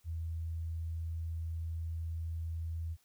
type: tone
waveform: sine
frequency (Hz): 82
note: E2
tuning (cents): -9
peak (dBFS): -35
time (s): 0.04-2.97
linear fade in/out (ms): 50
effects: white hiss -71 dBFS RMS until 3.04 s